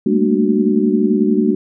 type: tone cluster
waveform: sine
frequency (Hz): 202.2 / 220.3 / 231.5 / 298.6 / 372.7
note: G#3 / A3 / A#3 / D4 / F#4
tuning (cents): -46 / +2 / -12 / +29 / +13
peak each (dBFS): -18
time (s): 0.06-1.55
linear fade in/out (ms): 5
effects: none